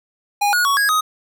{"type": "tone with pitch steps", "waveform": "square", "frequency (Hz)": [819, 1449, 1118, 1651, 1254], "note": ["G#5", "F#6", "C#6", "G#6", "D#6"], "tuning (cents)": [-24, -37, 14, -11, 13], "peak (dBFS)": -15, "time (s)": [0.41, 1.01], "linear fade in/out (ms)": 10, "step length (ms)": 120, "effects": []}